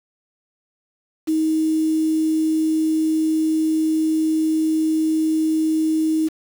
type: tone with quantisation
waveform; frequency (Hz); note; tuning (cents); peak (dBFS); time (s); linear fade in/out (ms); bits
sine; 315.7; D#4; +25; -16; 1.27-6.29; 20; 6
effects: none